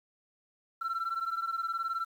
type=beating tone pair; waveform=sine; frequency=1342 / 1361 Hz; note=E6 / F6; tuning=+31 / -45 cents; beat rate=19 Hz; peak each=-31 / -33 dBFS; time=0.81-2.05 s; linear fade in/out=10 ms; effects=tanh soft clip ceiling -28 dBFS + 10-bit